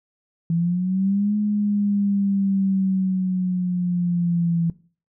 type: linear two-way sweep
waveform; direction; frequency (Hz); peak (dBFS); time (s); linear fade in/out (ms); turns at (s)
sine; up then down; 165 to 210 to 166.9; -18; 0.5-4.7; 2; 1.36
effects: noise-tail reverb RT60 0.4 s tail -19 dB re dry